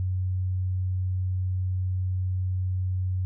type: tone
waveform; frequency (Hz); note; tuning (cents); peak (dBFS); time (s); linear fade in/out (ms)
sine; 92.5; F#2; 0; -24; 0-3.25; 0
effects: none